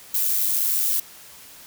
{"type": "noise with amplitude modulation", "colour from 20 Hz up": "violet", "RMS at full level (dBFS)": -20, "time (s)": [0.14, 1], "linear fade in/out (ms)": 5, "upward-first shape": "sine", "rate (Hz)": 98.8, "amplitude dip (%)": 40, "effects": ["white hiss -45 dBFS RMS until 1.66 s"]}